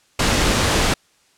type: noise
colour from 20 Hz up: pink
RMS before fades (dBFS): -17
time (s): 0.19-0.94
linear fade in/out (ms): 5
effects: white hiss -58 dBFS RMS until 1.37 s + low-pass 8000 Hz 12 dB/octave